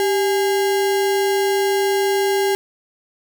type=tone with sample-and-hold; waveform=sine; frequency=392 Hz; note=G4; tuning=in tune; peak=-15 dBFS; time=0-2.55 s; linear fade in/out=0 ms; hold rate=1225 Hz; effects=none